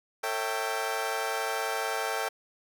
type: chord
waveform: 20% pulse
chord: A dominant seventh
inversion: none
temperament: equal with one note detuned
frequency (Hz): 450 / 554.4 / 659.3 / 784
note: A4 / C#5 / E5 / G5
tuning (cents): +39 / 0 / 0 / 0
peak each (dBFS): -29 / -32 / -31 / -28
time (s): 0.23-2.29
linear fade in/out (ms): 10
effects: none